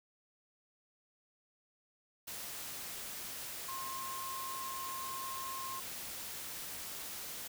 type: tone in noise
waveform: sine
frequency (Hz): 1063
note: C6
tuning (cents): +27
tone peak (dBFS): -41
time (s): 3.68-5.8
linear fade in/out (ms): 10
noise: white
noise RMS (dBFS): -44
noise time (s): 2.27-7.48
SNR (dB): 0
effects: none